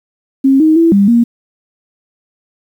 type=tone with pitch steps; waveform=sine; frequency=269.6 / 314.1 / 331.7 / 199.7 / 235.4 Hz; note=C#4 / D#4 / E4 / G3 / A#3; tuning=-48 / +16 / +11 / +32 / +17 cents; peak=-5 dBFS; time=0.44-1.24 s; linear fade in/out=10 ms; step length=160 ms; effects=7-bit